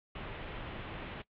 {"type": "low-pass noise", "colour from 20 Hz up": "pink", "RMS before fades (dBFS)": -43, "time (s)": [0.15, 1.22], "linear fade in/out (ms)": 5, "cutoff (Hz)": 3300, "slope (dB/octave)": 48, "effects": ["noise-tail reverb RT60 0.1 s tail -21 dB re dry", "AAC 48 kbps"]}